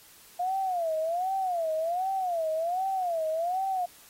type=tone with vibrato; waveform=sine; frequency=698.5 Hz; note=F5; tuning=in tune; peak=-26 dBFS; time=0.39-3.86 s; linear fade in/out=10 ms; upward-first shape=sine; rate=1.3 Hz; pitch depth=180 cents each way; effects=white hiss -54 dBFS RMS until 4.09 s + AAC 48 kbps